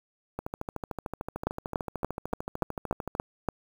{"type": "two click trains", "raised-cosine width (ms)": 1, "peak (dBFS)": [-12, -19], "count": [8, 38], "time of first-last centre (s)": [[1.47, 3.487], [0.39, 3.151]], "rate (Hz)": [3.47, 13.4], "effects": ["7-bit"]}